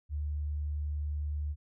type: tone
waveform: sine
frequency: 74.1 Hz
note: D2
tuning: 16 cents sharp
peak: -31 dBFS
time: 0.09-1.56 s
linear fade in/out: 50 ms
effects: none

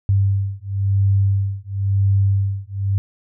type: beating tone pair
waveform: sine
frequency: 98 / 98.97 Hz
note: G2 / G2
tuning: 0 / +17 cents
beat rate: 0.97 Hz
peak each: -18 dBFS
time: 0.09-2.98 s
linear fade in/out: 0 ms
effects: none

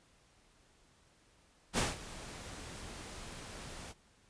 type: noise with ADSR envelope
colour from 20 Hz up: pink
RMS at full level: -30 dBFS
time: 1.73-3.94 s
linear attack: 52 ms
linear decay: 170 ms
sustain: -17 dB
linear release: 42 ms
effects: pink hiss -67 dBFS RMS until 4.29 s + resampled to 22050 Hz

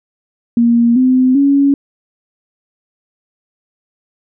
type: tone with pitch steps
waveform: sine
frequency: 235.1 / 256.4 / 279.6 Hz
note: A#3 / C4 / C#4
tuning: +15 / -35 / +15 cents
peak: -7 dBFS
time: 0.57-1.74 s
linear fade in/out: 2 ms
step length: 390 ms
effects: none

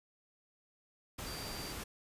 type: tone in noise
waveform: sine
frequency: 4702 Hz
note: D8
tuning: 1 cent sharp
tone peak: -47 dBFS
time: 1.26-1.73 s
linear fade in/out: 10 ms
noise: pink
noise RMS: -43 dBFS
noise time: 1.18-1.84 s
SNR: -7 dB
effects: resampled to 32000 Hz

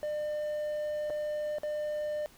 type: tone with dropouts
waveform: triangle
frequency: 601 Hz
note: D5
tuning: 40 cents sharp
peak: -29 dBFS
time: 0.03-2.26 s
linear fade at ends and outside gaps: 0 ms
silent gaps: 1.099-1.104 / 1.584-1.633 s
effects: pink hiss -58 dBFS RMS until 2.37 s

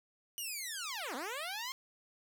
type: linear two-way sweep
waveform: 10% pulse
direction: down then up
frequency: 2970 to 229.6 to 1079 Hz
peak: -30 dBFS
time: 0.38-1.72 s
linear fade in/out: 0 ms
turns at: 1.15 s
effects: none

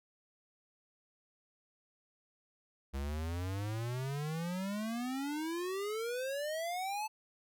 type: exponential sweep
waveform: square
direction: up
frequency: 66.5 to 880 Hz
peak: -36 dBFS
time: 2.93-7.08 s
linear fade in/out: 20 ms
effects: none

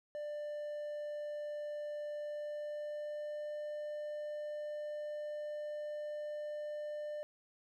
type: tone with pitch glide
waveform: triangle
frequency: 593 to 597.5 Hz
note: D5 to D5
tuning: +17 to +30 cents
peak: -37 dBFS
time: 0.15-7.23 s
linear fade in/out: 0 ms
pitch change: +13 cents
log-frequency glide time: 2.15-3.55 s
effects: none

